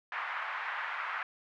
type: band-pass noise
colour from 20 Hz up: white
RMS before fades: -37 dBFS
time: 0.12-1.23 s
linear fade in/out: 2 ms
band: 900 to 1900 Hz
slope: 24 dB/octave
effects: none